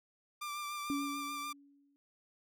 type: tone with vibrato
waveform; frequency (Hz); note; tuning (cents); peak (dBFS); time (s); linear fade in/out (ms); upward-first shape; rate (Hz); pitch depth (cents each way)
sawtooth; 1182; D6; +11; -35; 0.41-1.53; 10; sine; 6.8; 24
type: tone with exponential decay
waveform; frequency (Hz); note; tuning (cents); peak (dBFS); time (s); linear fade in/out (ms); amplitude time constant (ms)
sine; 282.3; C#4; +32; -31; 0.9-1.96; 0; 230
effects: none